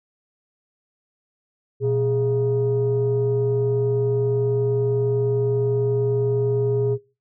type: tone pair together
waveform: sine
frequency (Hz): 121.15 / 412.7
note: B2 / G#4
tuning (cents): -33 / -11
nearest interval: octave + major sixth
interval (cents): 2122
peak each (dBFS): -21 / -19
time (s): 1.8-6.98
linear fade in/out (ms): 50
effects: noise-tail reverb RT60 0.3 s tail -19 dB re dry + tanh soft clip ceiling -13 dBFS